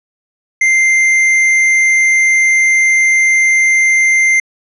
sine tone with tanh clipping, 2091 Hz, C7, 2 cents flat, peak -9 dBFS, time 0.61-4.4 s, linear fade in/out 5 ms, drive 9 dB, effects low-pass 10000 Hz 12 dB/octave

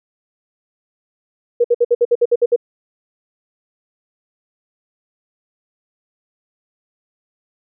sine tone bursts, 477.6 Hz, A#4, 42 cents sharp, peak -9 dBFS, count 10, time 1.6-2.562 s, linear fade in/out 10 ms, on 44 ms, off 58 ms, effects none

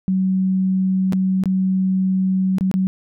sine tone with dropouts, 188.4 Hz, F#3, 32 cents sharp, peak -15 dBFS, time 0.08-2.87 s, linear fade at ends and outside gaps 0 ms, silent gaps 1.124-1.132 / 1.437-1.457 / 2.584-2.609 / 2.714-2.74 s, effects none

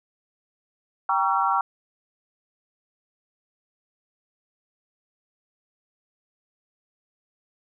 sine chord, G diminished seventh, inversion none, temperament just, 784 / 940.8 / 1128.9 / 1354.7 Hz, G5 / Bb5 / Db6 / Fb6, 0 / +16 / +31 / +47 cents, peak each -25 dBFS, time 1.09-1.61 s, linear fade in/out 2 ms, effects none

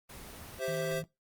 pink noise, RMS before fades -47 dBFS, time 0.09-0.6 s, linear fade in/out 10 ms
square chord, C major, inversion second, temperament equal, 392 / 523.3 / 659.3 Hz, G4 / C5 / E5, 0 / 0 / 0 cents, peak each -39 / -35 / -37 dBFS, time 0.58-1.03 s, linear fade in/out 50 ms
sine tone, 160 Hz, D#3, 49 cents sharp, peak -38 dBFS, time 0.68-1.04 s, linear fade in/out 0 ms
effects noise-tail reverb RT60 0.2 s tail -19 dB re dry + Opus 24 kbps

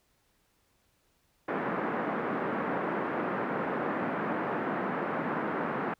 pink band-pass noise, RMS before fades -32 dBFS, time 1.48-5.94 s, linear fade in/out 5 ms, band 190 to 1700 Hz, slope 24 dB/octave, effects pink hiss -71 dBFS RMS until 5.99 s

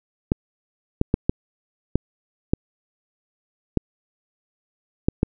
clicks, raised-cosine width 3 ms, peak -4 dBFS, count 9, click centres 0.319 / 1.014 / 1.141 / 1.295 / 1.956 / 2.535 / 3.773 / 5.085 / 5.231 s, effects none

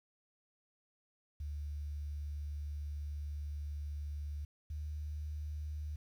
sine tone pair in turn, 73.42 / 75.22 Hz, D2 / D2, 0 / +42 cents, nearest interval unison, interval 42 cents, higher second, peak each -38 / -38 dBFS, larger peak neither, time 1.4-4.45 / 4.7-5.96 s, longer first, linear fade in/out 5 ms, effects 11-bit

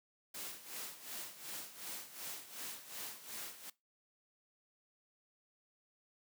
white noise with tremolo, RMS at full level -44 dBFS, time 0.34-3.7 s, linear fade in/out 5 ms, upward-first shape sine, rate 2.7 Hz, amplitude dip 75%, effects noise-tail reverb RT60 0.2 s tail -20 dB re dry + high-pass 150 Hz 12 dB/octave

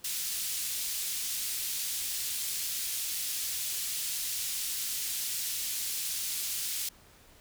white band-pass noise, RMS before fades -34 dBFS, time 0.04-6.89 s, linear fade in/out 5 ms, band 3100 to 15000 Hz, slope 12 dB/octave, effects pink hiss -58 dBFS RMS until 7.4 s

